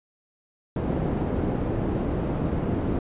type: low-pass noise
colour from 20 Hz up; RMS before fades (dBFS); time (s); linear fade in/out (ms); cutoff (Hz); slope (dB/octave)
white; -26; 0.76-2.99; 2; 330; 12
effects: resampled to 8000 Hz